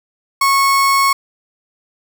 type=tone; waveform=35% pulse; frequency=1100 Hz; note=C#6; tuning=14 cents flat; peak=-9 dBFS; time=0.41-1.13 s; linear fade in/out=5 ms; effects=none